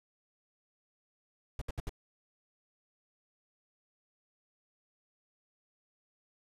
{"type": "noise bursts", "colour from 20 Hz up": "brown", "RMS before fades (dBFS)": -36, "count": 4, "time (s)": [1.59, 1.894], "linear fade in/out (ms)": 2, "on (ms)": 25, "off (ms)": 68, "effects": ["resampled to 32000 Hz"]}